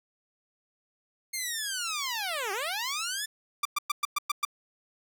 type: linear two-way sweep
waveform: 10% pulse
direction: down then up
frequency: 2153 to 370 to 1776 Hz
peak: -22 dBFS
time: 1.33-3.26 s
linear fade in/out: 10 ms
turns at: 2.52 s
type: tone bursts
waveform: sawtooth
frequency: 1181 Hz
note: D6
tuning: 9 cents sharp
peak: -21 dBFS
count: 7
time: 3.63-4.451 s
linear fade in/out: 5 ms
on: 23 ms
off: 110 ms
effects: none